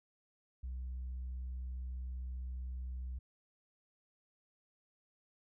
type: tone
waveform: sine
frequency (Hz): 63.2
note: B1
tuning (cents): +41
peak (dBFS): -37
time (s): 0.63-3.19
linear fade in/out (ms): 10
effects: tanh soft clip ceiling -37 dBFS